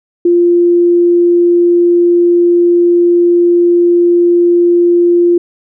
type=tone; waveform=sine; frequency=347.6 Hz; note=F4; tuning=8 cents flat; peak=-5 dBFS; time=0.25-5.38 s; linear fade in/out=5 ms; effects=none